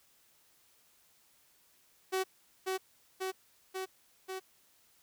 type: tone with echo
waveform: sawtooth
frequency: 377.5 Hz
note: F#4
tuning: 35 cents sharp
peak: -26 dBFS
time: 2.12-2.24 s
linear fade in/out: 20 ms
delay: 540 ms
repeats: 4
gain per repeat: -2 dB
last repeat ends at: 4.4 s
effects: white hiss -67 dBFS RMS until 5.02 s